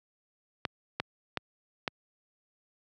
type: clicks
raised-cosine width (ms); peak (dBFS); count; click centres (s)
0.3; -13; 4; 0.652 / 1 / 1.373 / 1.878
effects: high-pass 100 Hz 12 dB/octave